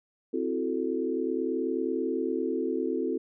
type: chord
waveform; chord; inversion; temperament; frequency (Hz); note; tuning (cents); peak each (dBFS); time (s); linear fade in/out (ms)
sine; F# half-diminished seventh; second; equal; 261.6 / 329.6 / 370 / 440; C4 / E4 / F#4 / A4; 0 / 0 / 0 / 0; -32; 0.33-3.18; 10
effects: none